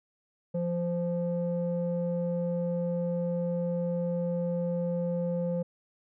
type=tone with low-pass filter; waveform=square; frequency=173.1 Hz; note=F3; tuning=15 cents flat; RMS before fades=-30 dBFS; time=0.54-5.63 s; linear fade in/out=10 ms; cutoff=480 Hz; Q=3.7; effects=none